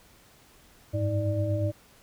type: tone cluster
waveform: sine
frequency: 95.4 / 103.8 / 316 / 591 Hz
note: G2 / G#2 / D#4 / D5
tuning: -47 / 0 / +27 / +11 cents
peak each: -35 / -26 / -34 / -31 dBFS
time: 0.93-1.72 s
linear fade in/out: 20 ms
effects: pink hiss -57 dBFS RMS until 2.02 s